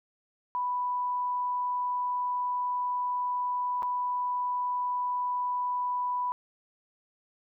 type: tone with dropouts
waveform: sine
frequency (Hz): 989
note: B5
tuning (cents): +2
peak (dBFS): -27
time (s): 0.55-6.32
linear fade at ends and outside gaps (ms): 0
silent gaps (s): 3.823-3.83
effects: none